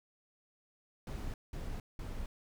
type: noise bursts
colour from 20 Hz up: brown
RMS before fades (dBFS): -40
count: 3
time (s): 1.07-2.26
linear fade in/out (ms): 2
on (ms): 270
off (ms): 190
effects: none